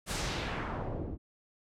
pink noise with low-pass filter sweep, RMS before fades -36 dBFS, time 0.06-1.18 s, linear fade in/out 50 ms, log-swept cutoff 11000 to 270 Hz, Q 1.2, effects none

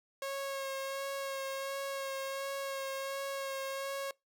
sawtooth tone with vibrato, 545 Hz, C#5, 29 cents flat, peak -32 dBFS, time 0.22-4.11 s, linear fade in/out 2 ms, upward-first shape sine, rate 1.4 Hz, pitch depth 18 cents each way, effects noise-tail reverb RT60 0.2 s tail -24 dB re dry

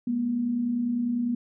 sine tone pair together, 211.2 / 241.2 Hz, G#3 / B3, +29 / -41 cents, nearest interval major second, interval 230 cents, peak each -34 / -24 dBFS, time 0.07-1.35 s, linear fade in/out 5 ms, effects none

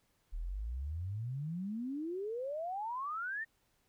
sine exponential sweep, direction up, 36.73 to 1864.7 Hz, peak -36 dBFS, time 0.32-3.45 s, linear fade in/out 20 ms, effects pink hiss -75 dBFS RMS until 3.88 s

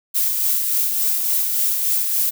violet noise with tremolo, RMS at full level -18 dBFS, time 0.14-2.31 s, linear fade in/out 20 ms, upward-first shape sine, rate 3.5 Hz, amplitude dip 35%, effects none

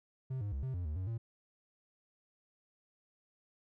triangle tone with pitch steps, 130.8 / 102.2 / 68.2 / 131 / 88.6 / 75.9 / 93.1 / 114.4 Hz, C3 / G#2 / C#2 / C3 / F2 / D#2 / F#2 / A#2, 0 / -27 / -28 / +2 / +25 / -42 / +11 / -32 cents, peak -33 dBFS, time 0.3-1.18 s, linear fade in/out 10 ms, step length 110 ms, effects none

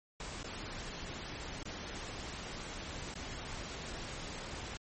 pink noise with dropouts, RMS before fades -43 dBFS, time 0.2-4.77 s, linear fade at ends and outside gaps 2 ms, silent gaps 0.431-0.442 / 1.63-1.654 / 3.141-3.154 s, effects MP3 32 kbps

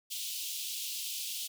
pink high-pass noise, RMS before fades -38 dBFS, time 0.1-1.48 s, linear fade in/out 20 ms, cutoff 2800 Hz, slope 48 dB/octave, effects none

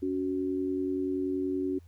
sine tone pair together, 280.6 / 371.1 Hz, C#4 / F#4, +21 / +5 cents, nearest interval perfect fourth, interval 484 cents, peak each -30 / -31 dBFS, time 0.02-1.79 s, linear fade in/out 10 ms, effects added 85 Hz sine -50 dBFS peak until 1.87 s + pink hiss -69 dBFS RMS until 1.87 s

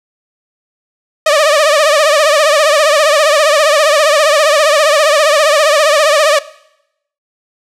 sawtooth tone with vibrato, 600 Hz, D5, 37 cents sharp, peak -3 dBFS, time 1.26-6.39 s, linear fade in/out 5 ms, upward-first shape triangle, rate 15 Hz, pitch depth 130 cents each way, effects noise-tail reverb RT60 0.8 s tail -19 dB re dry + low-pass 9000 Hz 12 dB/octave

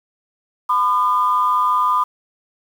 sine tone pair together, 1007 / 1212.8 Hz, B5 / D#6, +33 / -45 cents, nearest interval minor third, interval 322 cents, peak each -16 dBFS, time 0.69-2.04 s, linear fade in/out 10 ms, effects tanh soft clip ceiling -6 dBFS + 7-bit

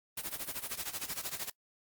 white noise with tremolo, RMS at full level -36 dBFS, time 0.17-1.5 s, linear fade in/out 5 ms, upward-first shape sine, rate 13 Hz, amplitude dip 85%, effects noise-tail reverb RT60 0.1 s tail -26 dB re dry + Opus 32 kbps

